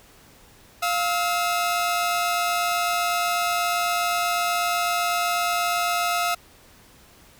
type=tone pair together; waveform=sawtooth; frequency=699.5 / 1291 Hz; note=F5 / E6; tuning=+3 / -37 cents; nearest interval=major seventh; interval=1060 cents; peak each=-20 / -21 dBFS; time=0.82-6.35 s; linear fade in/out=10 ms; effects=pink hiss -52 dBFS RMS until 7.39 s